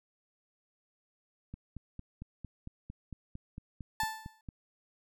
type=click train; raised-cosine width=5 ms; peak=-30 dBFS; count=14; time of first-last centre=1.54-4.488 s; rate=4.41 Hz
type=tone with exponential decay; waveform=30% pulse; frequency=880 Hz; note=A5; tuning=in tune; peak=-25 dBFS; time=4-4.41 s; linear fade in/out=2 ms; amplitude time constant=88 ms
effects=none